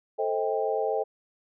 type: chord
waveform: sine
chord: A half-diminished seventh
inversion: none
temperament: just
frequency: 440 / 528 / 633.6 / 792 Hz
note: A4 / C5 / Eb5 / G5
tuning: 0 / +16 / +31 / +18 cents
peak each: -28 / -31 / -31 / -31 dBFS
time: 0.18-1.04 s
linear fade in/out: 20 ms
effects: none